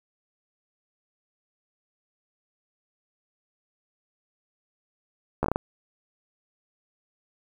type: slowing click train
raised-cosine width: 1 ms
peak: -10 dBFS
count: 6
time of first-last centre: 5.43-5.559 s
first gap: 13 ms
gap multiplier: 1.35
effects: 8-bit